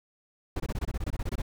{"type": "noise bursts", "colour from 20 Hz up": "brown", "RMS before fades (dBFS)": -30, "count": 14, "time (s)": [0.56, 1.419], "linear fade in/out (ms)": 5, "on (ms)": 40, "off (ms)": 23, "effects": []}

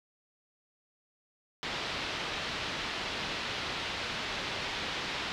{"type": "low-pass noise", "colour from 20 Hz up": "white", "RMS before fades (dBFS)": -36, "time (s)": [1.63, 5.32], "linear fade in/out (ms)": 0, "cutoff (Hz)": 4100, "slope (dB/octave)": 24, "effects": []}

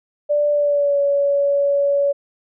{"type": "tone with pitch glide", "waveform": "sine", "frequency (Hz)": [587.3, 565.3], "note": ["D5", "C#5"], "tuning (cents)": [0, 34], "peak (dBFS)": -14, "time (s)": [0.29, 2.13], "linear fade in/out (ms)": 20, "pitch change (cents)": -66, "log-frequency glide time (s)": [0.51, 0.99], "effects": []}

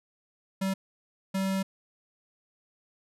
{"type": "tone bursts at uneven times", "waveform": "square", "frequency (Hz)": 192.3, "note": "G3", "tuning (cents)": -33, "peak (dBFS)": -27, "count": 2, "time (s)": [[0.61, 0.74], [1.34, 1.63]], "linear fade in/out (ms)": 10, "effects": ["resampled to 32000 Hz"]}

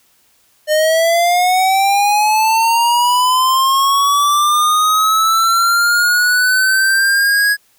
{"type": "linear sweep", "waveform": "square", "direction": "up", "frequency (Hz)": [605, 1668], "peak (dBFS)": -11, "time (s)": [0.67, 7.57], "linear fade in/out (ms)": 50, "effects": ["white hiss -55 dBFS RMS until 7.78 s"]}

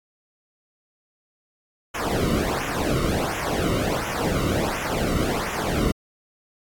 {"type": "noise with flanger", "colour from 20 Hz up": "brown", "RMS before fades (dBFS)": -24, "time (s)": [1.94, 5.92], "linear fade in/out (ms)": 10, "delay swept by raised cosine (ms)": [0.22, 1.22], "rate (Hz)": 1.4, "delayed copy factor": -0.95, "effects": ["AAC 64 kbps"]}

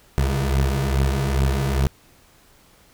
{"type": "beating tone pair", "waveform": "25% pulse", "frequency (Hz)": [67, 69.4], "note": ["C2", "C#2"], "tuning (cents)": [42, 3], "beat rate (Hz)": 2.4, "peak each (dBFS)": [-16, -20], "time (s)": [0.18, 1.87], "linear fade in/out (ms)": 0, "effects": ["pink hiss -54 dBFS RMS until 2.93 s"]}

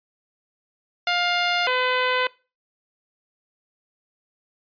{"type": "tone pair in turn", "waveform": "10% pulse", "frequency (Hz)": [705, 505.6], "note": ["F5", "B4"], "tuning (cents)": [16, 41], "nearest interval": "tritone", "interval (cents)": 575, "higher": "first", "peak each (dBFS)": -11, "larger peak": "neither", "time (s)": [[1.07, 1.67], [1.67, 2.27]], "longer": "neither", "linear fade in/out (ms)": 2, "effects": ["noise-tail reverb RT60 0.3 s tail -21 dB re dry", "resampled to 11025 Hz"]}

